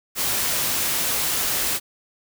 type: noise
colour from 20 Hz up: white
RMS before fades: -23 dBFS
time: 0.15-1.8 s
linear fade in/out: 50 ms
effects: none